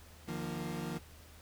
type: chord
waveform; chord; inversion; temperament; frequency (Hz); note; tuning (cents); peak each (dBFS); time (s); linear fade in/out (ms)
30% pulse; Eb suspended second; none; equal with one note detuned; 151.57 / 174.61 / 233.1; Eb3 / F3 / Bb3; -45 / 0 / 0; -39 / -38 / -40; 0.27-0.99; 20
effects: added 78 Hz sine -55 dBFS peak until 1.41 s + pink hiss -58 dBFS RMS until 1.41 s